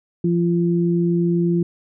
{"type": "tone pair together", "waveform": "sine", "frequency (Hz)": [172, 344], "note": ["F3", "F4"], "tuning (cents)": [-26, -26], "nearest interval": "octave", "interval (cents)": 1200, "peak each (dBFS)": [-17, -20], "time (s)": [0.24, 1.63], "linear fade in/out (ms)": 5, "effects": []}